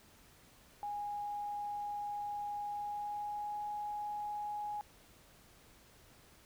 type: tone with pitch glide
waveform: sine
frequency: 824 to 832.6 Hz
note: G#5 to G#5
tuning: -14 to +4 cents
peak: -37 dBFS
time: 0.83-4.81 s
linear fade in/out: 0 ms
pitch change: +18 cents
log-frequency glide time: 2.67-3.62 s
effects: pink hiss -62 dBFS RMS until 6.45 s